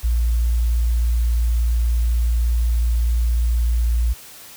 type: tone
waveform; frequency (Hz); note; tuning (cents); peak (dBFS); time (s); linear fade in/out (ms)
sine; 58.27; A#1; 0; -15; 0.03-4.14; 20
effects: white hiss -41 dBFS RMS until 4.56 s